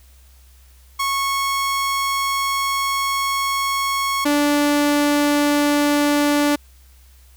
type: tone pair in turn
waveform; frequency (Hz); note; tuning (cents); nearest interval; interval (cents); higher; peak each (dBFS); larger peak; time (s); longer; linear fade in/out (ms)
sawtooth; 1100 / 291.4; C#6 / D4; -14 / -13; octave + major seventh; 2299; first; -15 / -11; second; 0.99-4.25 / 4.25-6.56; first; 10
effects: added 64 Hz sine -46 dBFS peak until 7.36 s + white hiss -55 dBFS RMS until 7.36 s